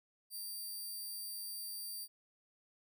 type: tone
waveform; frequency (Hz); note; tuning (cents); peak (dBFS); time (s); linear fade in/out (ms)
5% pulse; 4699; D8; 0; -35; 0.3-2.08; 50
effects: none